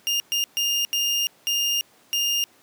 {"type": "tone bursts at uneven times", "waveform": "30% pulse", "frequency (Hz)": 2818, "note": "F7", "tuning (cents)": 15, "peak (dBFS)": -18, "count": 6, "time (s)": [[0.07, 0.2], [0.32, 0.44], [0.57, 0.85], [0.93, 1.27], [1.47, 1.81], [2.13, 2.44]], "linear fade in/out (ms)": 0, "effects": ["pink hiss -56 dBFS RMS until 2.62 s", "high-pass 200 Hz 12 dB/octave"]}